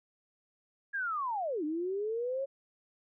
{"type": "linear two-way sweep", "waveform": "sine", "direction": "down then up", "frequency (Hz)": [1669, 293.7, 555], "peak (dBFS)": -31, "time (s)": [0.93, 2.46], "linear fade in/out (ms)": 20, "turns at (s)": 1.64, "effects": []}